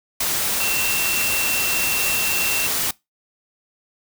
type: tone in noise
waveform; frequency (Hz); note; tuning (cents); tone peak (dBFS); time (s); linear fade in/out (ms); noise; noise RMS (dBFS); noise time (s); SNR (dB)
sine; 2700; E7; +41; -24; 0.6-2.67; 5; white; -22; 0.2-2.91; -5
effects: noise-tail reverb RT60 0.2 s tail -22 dB re dry